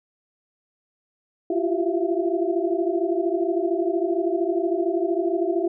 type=tone cluster; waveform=sine; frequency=336.7 / 349.7 / 385.4 / 662 / 689 Hz; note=E4 / F4 / G4 / E5 / F5; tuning=+37 / +2 / -29 / +7 / -24 cents; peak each=-25 / -25 / -26 / -30 / -33 dBFS; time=1.5-5.68 s; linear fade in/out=5 ms; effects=none